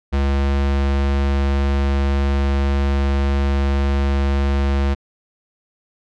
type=tone; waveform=square; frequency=69.3 Hz; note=C#2; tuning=in tune; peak=-16 dBFS; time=0.12-4.95 s; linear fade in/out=20 ms; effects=low-pass 4000 Hz 12 dB/octave